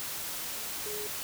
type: tone in noise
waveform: sine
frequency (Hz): 420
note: G#4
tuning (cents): +19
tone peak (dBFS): -38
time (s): 0.86-1.07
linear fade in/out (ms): 0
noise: white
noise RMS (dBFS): -37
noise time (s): 0-1.23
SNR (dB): -4
effects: none